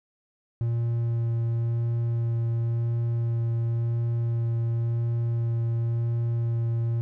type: tone with vibrato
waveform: triangle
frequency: 116.54 Hz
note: A#2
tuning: in tune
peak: -21 dBFS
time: 0.61-7.01 s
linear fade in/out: 0 ms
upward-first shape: sine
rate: 0.94 Hz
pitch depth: 10 cents each way
effects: none